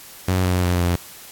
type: tone with pitch steps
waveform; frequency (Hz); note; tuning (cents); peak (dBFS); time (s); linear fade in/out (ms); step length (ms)
sawtooth; 92.5 / 90.75 / 89.04 / 87.36; F#2 / F#2 / F2 / F2; 0 / -33 / +34 / +1; -13; 0.28-0.96; 5; 170
effects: white hiss -41 dBFS RMS until 1.31 s + AAC 64 kbps